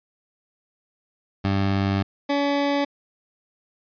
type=tone pair in turn; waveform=20% pulse; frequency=98.1 / 284 Hz; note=G2 / C#4; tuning=+2 / +42 cents; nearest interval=octave + tritone; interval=1840 cents; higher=second; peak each=-15 dBFS; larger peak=neither; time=1.44-2.03 / 2.29-2.85 s; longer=first; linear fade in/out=10 ms; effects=resampled to 11025 Hz